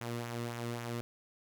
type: tone with flanger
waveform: sawtooth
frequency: 118.4 Hz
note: A#2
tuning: 27 cents sharp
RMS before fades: -39 dBFS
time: 0.01-1.01 s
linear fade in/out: 0 ms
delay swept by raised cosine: 0.21 to 1.31 ms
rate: 3.7 Hz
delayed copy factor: -0.5
effects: none